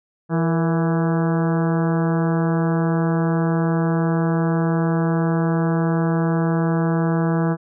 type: harmonic tone with a mistuned harmonic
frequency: 165.7 Hz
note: E3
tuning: 9 cents sharp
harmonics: 1 / 2 / 3 / 4 / 5 / 6 / 7 / 8 / 9 / 10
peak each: -18 / -24 / -28 / -30 / -32 / -34 / -35 / -36 / -37 / -38 dBFS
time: 0.29-7.57 s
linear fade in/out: 50 ms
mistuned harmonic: 3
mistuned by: -65 cents
effects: none